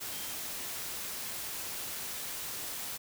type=tone in noise; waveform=sine; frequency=3172 Hz; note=G7; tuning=20 cents sharp; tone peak=-50 dBFS; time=0.11-0.34 s; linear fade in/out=20 ms; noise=white; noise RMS=-39 dBFS; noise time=0-2.98 s; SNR=-14 dB; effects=none